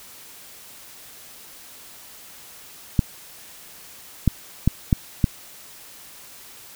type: clicks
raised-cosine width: 5 ms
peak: -3 dBFS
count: 5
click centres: 2.992 / 4.277 / 4.676 / 4.928 / 5.242 s
effects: white hiss -44 dBFS RMS until 6.75 s